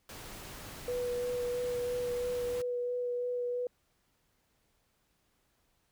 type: noise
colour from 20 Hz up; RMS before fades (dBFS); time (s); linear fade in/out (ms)
pink; -46; 0.09-2.62; 2
type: tone with vibrato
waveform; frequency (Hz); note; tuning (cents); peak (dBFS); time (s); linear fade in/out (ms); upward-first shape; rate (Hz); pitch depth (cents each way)
sine; 490; B4; -14; -31; 0.88-3.67; 2; sine; 3; 11
effects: pink hiss -74 dBFS RMS until 5.91 s